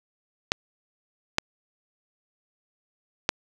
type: clicks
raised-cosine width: 0.2 ms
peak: -3 dBFS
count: 3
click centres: 0.519 / 1.384 / 3.291 s
effects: none